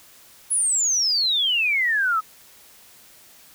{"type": "exponential sweep", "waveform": "sine", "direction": "down", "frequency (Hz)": [10548, 1253], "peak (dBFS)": -18, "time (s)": [0.5, 2.21], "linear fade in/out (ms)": 20, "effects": ["white hiss -50 dBFS RMS until 3.54 s"]}